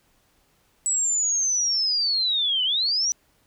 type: linear two-way sweep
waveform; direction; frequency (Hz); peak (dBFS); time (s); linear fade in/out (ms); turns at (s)
sine; down then up; 7902 to 2935 to 5960; -20; 0.86-3.12; 0; 2.64
effects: pink hiss -64 dBFS RMS until 3.46 s